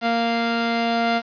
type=tone pair together; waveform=sawtooth; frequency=232.3 / 696 Hz; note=A#3 / F5; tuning=-6 / -6 cents; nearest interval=octave + perfect fifth; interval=1900 cents; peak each=-18 dBFS; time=0.01-1.22 s; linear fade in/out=50 ms; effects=resampled to 11025 Hz + 7-bit